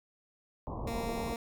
pink low-pass noise, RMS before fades -38 dBFS, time 0.67-1.34 s, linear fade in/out 0 ms, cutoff 1100 Hz, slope 96 dB/octave
15% pulse tone, 231.5 Hz, A#3, 12 cents flat, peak -29 dBFS, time 0.87-1.36 s, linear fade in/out 2 ms
effects none

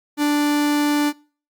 45% pulse tone, 293.7 Hz, D4, in tune, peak -16 dBFS, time 0.17-1.13 s, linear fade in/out 50 ms, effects noise-tail reverb RT60 0.4 s tail -23 dB re dry + Opus 48 kbps

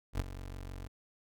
25% pulse tone with ADSR envelope, 46.25 Hz, F#1, in tune, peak -25 dBFS, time 0.13-0.88 s, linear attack 70 ms, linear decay 23 ms, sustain -13 dB, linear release 17 ms, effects none

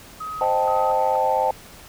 sine tone with tremolo, 1264 Hz, D#6, 27 cents sharp, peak -28 dBFS, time 0.2-1.16 s, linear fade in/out 10 ms, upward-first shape square, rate 2.1 Hz, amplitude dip 75%
sine chord, A half-diminished seventh, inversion first, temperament equal, 523.3 / 622.3 / 784 / 880 Hz, C5 / Eb5 / G5 / A5, 0 / 0 / 0 / 0 cents, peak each -23 / -25 / -22 / -21 dBFS, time 0.41-1.51 s, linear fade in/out 2 ms
effects tanh soft clip ceiling -8 dBFS + pink hiss -44 dBFS RMS until 1.88 s

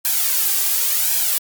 blue noise with flanger, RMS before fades -18 dBFS, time 0.05-1.38 s, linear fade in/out 0 ms, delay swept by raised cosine 1.2 to 2.6 ms, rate 0.92 Hz, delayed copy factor +0.7, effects MP3 96 kbps

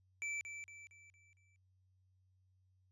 square tone with echo, 2325 Hz, D7, 18 cents flat, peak -39 dBFS, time 0.22-0.41 s, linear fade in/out 0 ms, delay 230 ms, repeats 5, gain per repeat -7 dB, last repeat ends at 1.56 s, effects added 93 Hz sine -70 dBFS peak until 2.91 s + resampled to 24000 Hz

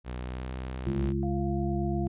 sawtooth tone with pitch glide, 62.1 to 63.96 Hz, B1 to C2, +10 to -39 cents, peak -30 dBFS, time 0.04-1.14 s, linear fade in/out 50 ms, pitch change +51 cents, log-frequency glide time 0.19-0.51 s
harmonic tone, 68.7 Hz, C#2, 15 cents flat, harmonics 1 / 2 / 3 / 5, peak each -32 / -32 / -32 / -32 dBFS, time 0.86-2.08 s, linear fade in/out 10 ms
sine tone with vibrato, 698 Hz, F5, 1 cent flat, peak -37 dBFS, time 1.23-2.07 s, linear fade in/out 0 ms, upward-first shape square, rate 18 Hz, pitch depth 13 cents each way
effects resampled to 8000 Hz

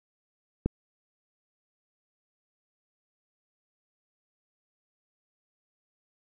click, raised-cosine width 3 ms, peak -12 dBFS, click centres 0.66 s, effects none

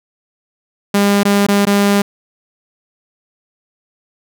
sawtooth tone with dropouts, 201.7 Hz, G3, 50 cents sharp, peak -6 dBFS, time 0.94-2.02 s, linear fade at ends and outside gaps 5 ms, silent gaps 1.233-1.251 / 1.467-1.485 / 1.653-1.668 s, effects none

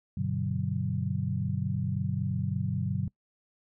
sine chord, G major seventh, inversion none, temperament equal with one note detuned, 98 / 123.47 / 146.83 / 187.36 Hz, G2 / B2 / D3 / F#3, 0 / 0 / 0 / +22 cents, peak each -33 dBFS, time 0.17-3.08 s, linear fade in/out 5 ms, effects noise-tail reverb RT60 0.1 s tail -23 dB re dry

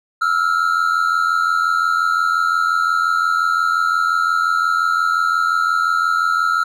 triangle tone pair together, 1318 / 1403.7 Hz, E6 / F6, -1 / +8 cents, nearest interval minor second, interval 109 cents, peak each -15 / -16 dBFS, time 0.21-6.64 s, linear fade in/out 10 ms, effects none

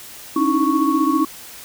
sine tone cluster, 273.4 / 305.7 / 320.8 / 1110 Hz, C#4 / D#4 / E4 / C#6, -24 / -30 / -47 / +2 cents, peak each -20 dBFS, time 0.36-1.25 s, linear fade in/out 5 ms, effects white hiss -38 dBFS RMS until 1.64 s

